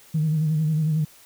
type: tone with vibrato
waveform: sine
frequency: 155.56 Hz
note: D#3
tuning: in tune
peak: -18 dBFS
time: 0.14-1.05 s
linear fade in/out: 10 ms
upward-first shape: sine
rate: 11 Hz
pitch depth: 53 cents each way
effects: tanh soft clip ceiling -14 dBFS + white hiss -51 dBFS RMS until 1.25 s